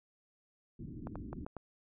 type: low-pass noise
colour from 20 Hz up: white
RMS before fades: -45 dBFS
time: 0.79-1.45 s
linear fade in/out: 5 ms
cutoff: 320 Hz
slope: 48 dB/octave
type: clicks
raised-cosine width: 1 ms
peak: -28 dBFS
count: 5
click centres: 1.071 / 1.156 / 1.33 / 1.465 / 1.567 s
effects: none